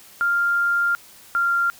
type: tone pair in turn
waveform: sine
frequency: 1396.9 / 1388.1 Hz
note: F6 / F6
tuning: 0 / -11 cents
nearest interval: unison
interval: 11 cents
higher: first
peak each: -17 dBFS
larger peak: neither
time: 0.21-0.95 / 1.35-1.7 s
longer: first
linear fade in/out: 0 ms
effects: white hiss -47 dBFS RMS until 1.79 s